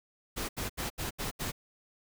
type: noise bursts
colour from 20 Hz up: pink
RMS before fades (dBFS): -35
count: 6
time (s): 0.36-1.52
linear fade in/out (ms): 20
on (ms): 130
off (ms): 76
effects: none